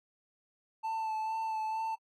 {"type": "tone with vibrato", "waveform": "triangle", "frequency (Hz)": 882, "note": "A5", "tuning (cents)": 4, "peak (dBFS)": -30, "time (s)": [0.83, 1.96], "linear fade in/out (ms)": 20, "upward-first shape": "sine", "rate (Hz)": 2.2, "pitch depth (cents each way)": 21, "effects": ["AAC 48 kbps"]}